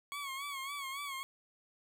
20% pulse tone with vibrato, 1108.7 Hz, C#6, in tune, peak -34 dBFS, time 0.12-1.23 s, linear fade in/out 0 ms, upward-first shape sine, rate 3.6 Hz, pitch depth 72 cents each way, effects none

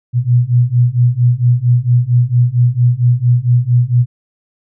sine beating tone pair, 119.9 / 124.3 Hz, A#2 / B2, +49 / +12 cents, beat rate 4.4 Hz, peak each -12 / -11 dBFS, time 0.13-4.06 s, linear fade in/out 50 ms, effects none

